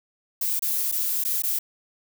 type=noise with dropouts; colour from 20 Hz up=violet; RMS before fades=-25 dBFS; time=0.41-1.59 s; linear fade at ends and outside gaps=5 ms; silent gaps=0.594-0.622 / 0.916-0.922 / 1.239-1.249 / 1.422-1.435 s; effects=none